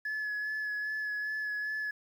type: tone with vibrato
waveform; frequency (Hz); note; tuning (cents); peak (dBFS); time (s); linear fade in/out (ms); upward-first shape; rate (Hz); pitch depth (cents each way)
sine; 1708; G#6; +48; -30; 0.05-1.91; 5; sine; 2.5; 18
effects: tanh soft clip ceiling -30 dBFS + 10-bit